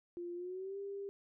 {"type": "tone with pitch glide", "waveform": "sine", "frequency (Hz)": [348.6, 398.1], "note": ["F4", "G4"], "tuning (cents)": [-3, 27], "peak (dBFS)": -40, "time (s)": [0.17, 1.09], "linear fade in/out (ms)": 0, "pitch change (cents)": 230, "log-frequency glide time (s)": [0.35, 0.78], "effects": []}